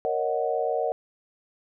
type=chord; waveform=sine; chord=D# minor seventh; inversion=second; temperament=equal; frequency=466.2 / 554.4 / 622.3 / 740 Hz; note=A#4 / C#5 / D#5 / F#5; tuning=0 / 0 / 0 / 0 cents; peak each=-28 / -30 / -29 / -29 dBFS; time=0.05-0.92 s; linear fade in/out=0 ms; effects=none